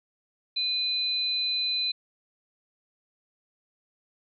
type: tone pair together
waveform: sine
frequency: 2460 / 4030 Hz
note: D#7 / B7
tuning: -20 / +34 cents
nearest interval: major sixth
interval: 854 cents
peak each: -36 / -25 dBFS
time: 0.56-1.92 s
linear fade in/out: 10 ms
effects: none